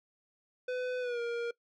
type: tone with pitch glide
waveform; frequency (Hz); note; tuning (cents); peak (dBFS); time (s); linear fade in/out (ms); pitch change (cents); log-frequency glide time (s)
square; 502 to 471.1; B4 to A#4; +28 to +18; -33; 0.68-1.51; 5; -110; 1-1.2
effects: noise-tail reverb RT60 0.1 s tail -22 dB re dry + low-pass 3000 Hz 12 dB/octave